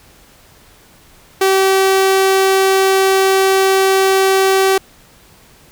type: tone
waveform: sawtooth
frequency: 384.4 Hz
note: G4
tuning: 34 cents flat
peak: -6 dBFS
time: 1.41-4.78 s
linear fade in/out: 5 ms
effects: pink hiss -46 dBFS RMS until 5.71 s